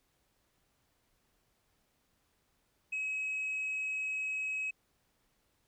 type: tone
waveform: sine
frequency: 2555 Hz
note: D#7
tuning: 45 cents sharp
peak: -31 dBFS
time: 2.92-4.71 s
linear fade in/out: 10 ms
effects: tanh soft clip ceiling -31 dBFS + pink hiss -75 dBFS RMS until 5.67 s